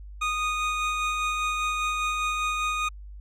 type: tone with tremolo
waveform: 25% pulse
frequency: 1238 Hz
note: D#6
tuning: 9 cents flat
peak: -20 dBFS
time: 0.21-2.89 s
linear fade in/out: 10 ms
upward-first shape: sine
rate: 5 Hz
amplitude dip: 25%
effects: added 50 Hz sine -39 dBFS peak until 3.2 s + low-pass 7000 Hz 12 dB/octave